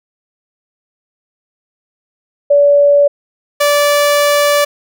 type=tone pair in turn; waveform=sine / sawtooth; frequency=574 / 581 Hz; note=D5 / D5; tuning=-40 / -19 cents; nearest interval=unison; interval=21 cents; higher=second; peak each=-5 dBFS; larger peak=neither; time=2.5-3.08 / 3.6-4.65 s; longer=second; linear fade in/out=10 ms; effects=none